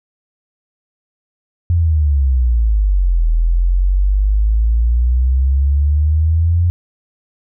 sine exponential two-way sweep, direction down then up, 88 to 40.31 to 88 Hz, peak -10 dBFS, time 1.7-6.7 s, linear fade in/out 0 ms, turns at 3.28 s, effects none

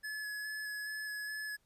square tone with vibrato, 1706 Hz, G#6, 46 cents sharp, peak -39 dBFS, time 0.03-1.57 s, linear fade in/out 20 ms, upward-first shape square, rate 2.4 Hz, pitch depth 11 cents each way, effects pink hiss -75 dBFS RMS until 1.65 s + resampled to 32000 Hz

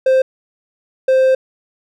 triangle tone bursts at uneven times, 523.3 Hz, C5, in tune, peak -7 dBFS, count 2, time 0.06-0.22 / 1.08-1.35 s, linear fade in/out 5 ms, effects none

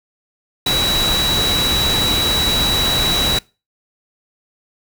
sine tone in noise, 3911 Hz, B7, 18 cents flat, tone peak -16 dBFS, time 0.66-3.39 s, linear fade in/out 5 ms, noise pink, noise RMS -20 dBFS, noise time 0.66-3.39 s, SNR +1 dB, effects noise-tail reverb RT60 0.3 s tail -24 dB re dry

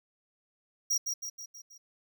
square tone with echo, 5690 Hz, F8, 31 cents sharp, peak -26 dBFS, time 0.9-0.98 s, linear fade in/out 10 ms, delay 160 ms, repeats 5, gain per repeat -5 dB, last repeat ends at 1.78 s, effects none

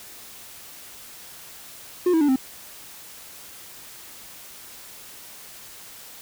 triangle tone with pitch steps, 358.6 / 323.2 / 291.3 / 262.5 Hz, F4 / E4 / D4 / C4, +46 / -34 / -14 / +6 cents, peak -14 dBFS, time 2.06-2.36 s, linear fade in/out 5 ms, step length 75 ms, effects white hiss -43 dBFS RMS until 6.21 s

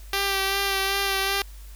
5% pulse tone with vibrato, 392 Hz, G4, in tune, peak -11 dBFS, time 0.13-1.42 s, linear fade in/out 2 ms, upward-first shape sine, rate 2.6 Hz, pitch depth 21 cents each way, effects added 50 Hz sine -39 dBFS peak until 1.75 s + white hiss -52 dBFS RMS until 1.75 s

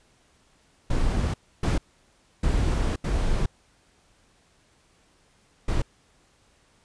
brown noise bursts at uneven times, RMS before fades -23 dBFS, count 5, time 0.9-1.34 / 1.63-1.78 / 2.43-2.96 / 3.04-3.46 / 5.68-5.82 s, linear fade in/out 5 ms, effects pink hiss -62 dBFS RMS until 6.84 s + resampled to 22050 Hz

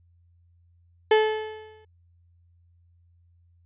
35% pulse tone with exponential decay, 433.3 Hz, A4, 27 cents flat, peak -12 dBFS, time 1.11-1.85 s, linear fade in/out 5 ms, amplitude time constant 160 ms, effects added 86 Hz sine -57 dBFS peak until 3.65 s + resampled to 8000 Hz

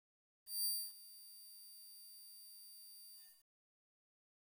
5% pulse tone with ADSR envelope, 4699 Hz, D8, in tune, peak -28 dBFS, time 0.46-3.46 s, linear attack 190 ms, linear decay 270 ms, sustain -21 dB, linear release 310 ms, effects 11-bit

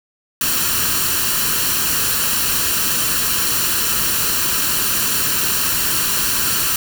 white noise with comb filter, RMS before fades -18 dBFS, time 0.41-6.76 s, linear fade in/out 2 ms, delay 0.7 ms, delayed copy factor +0.6, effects none

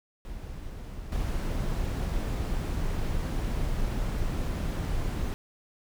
brown noise with level steps, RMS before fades -39 / -29 dBFS, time 0.25-5.34 s, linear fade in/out 0 ms, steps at 1.12 s, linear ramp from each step 2 ms, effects none

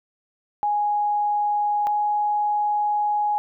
sine tone pair in turn, 830 / 834 Hz, G#5 / G#5, -1 / +7 cents, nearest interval unison, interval 8 cents, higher second, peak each -19 dBFS, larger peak neither, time 0.63-1.87 / 1.87-3.38 s, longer second, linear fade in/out 0 ms, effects none

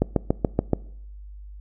click train, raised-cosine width 2 ms, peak -5 dBFS, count 6, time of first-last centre 0.02-0.733 s, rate 7.01 Hz, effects noise-tail reverb RT60 0.7 s tail -22 dB re dry + added 50 Hz sine -38 dBFS peak until 1.6 s

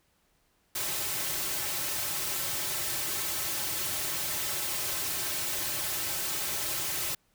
white noise with comb filter, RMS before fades -32 dBFS, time 0.75-7.15 s, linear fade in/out 5 ms, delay 4.2 ms, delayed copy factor -1, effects pink hiss -70 dBFS RMS until 7.34 s

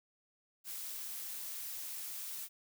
blue noise, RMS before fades -43 dBFS, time 0.64-2.49 s, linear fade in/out 50 ms, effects none

